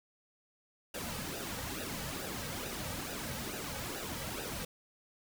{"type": "noise with flanger", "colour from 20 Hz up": "pink", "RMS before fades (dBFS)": -40, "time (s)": [0.94, 4.65], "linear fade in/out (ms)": 5, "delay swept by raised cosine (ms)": [0.91, 2.91], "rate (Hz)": 2.3, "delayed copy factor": -0.65, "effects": []}